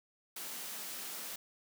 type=high-pass noise; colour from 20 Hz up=white; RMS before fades=-43 dBFS; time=0.36-1.36 s; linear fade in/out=5 ms; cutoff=160 Hz; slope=48 dB/octave; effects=none